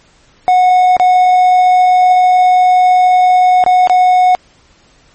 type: tone with dropouts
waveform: triangle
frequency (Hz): 732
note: F#5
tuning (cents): -19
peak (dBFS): -3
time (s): 0.48-4.35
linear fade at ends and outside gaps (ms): 0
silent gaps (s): 0.967-0.998 / 3.639-3.663 / 3.873-3.897
effects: pink hiss -48 dBFS RMS until 5.14 s + MP3 32 kbps